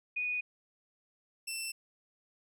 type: tone pair in turn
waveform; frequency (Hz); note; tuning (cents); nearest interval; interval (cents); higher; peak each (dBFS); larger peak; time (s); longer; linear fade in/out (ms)
sine / 15% pulse; 2473 / 2679; D#7 / E7; -11 / +27; minor second; 138; second; -31 / -29; second; 0.16-0.41 / 1.47-1.72; neither; 10
effects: none